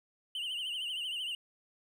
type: tone with vibrato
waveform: triangle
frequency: 2943 Hz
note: F#7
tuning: 10 cents flat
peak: -33 dBFS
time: 0.35-1.35 s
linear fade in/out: 2 ms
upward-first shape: triangle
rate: 13 Hz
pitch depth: 120 cents each way
effects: none